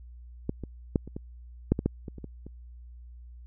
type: clicks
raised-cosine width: 3 ms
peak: -15 / -23 / -10 / -28 / -22 / -8 / -16 / -11 / -24 / -29 / -25 / -29 dBFS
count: 12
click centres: 0.494 / 0.637 / 0.958 / 1.076 / 1.165 / 1.72 / 1.791 / 1.86 / 2.082 / 2.183 / 2.243 / 2.466 s
effects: added 60 Hz sine -44 dBFS peak until 3.46 s